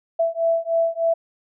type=beating tone pair; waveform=sine; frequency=662 / 665.3 Hz; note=E5 / E5; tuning=+7 / +16 cents; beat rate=3.3 Hz; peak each=-21 dBFS; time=0.19-1.14 s; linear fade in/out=10 ms; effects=none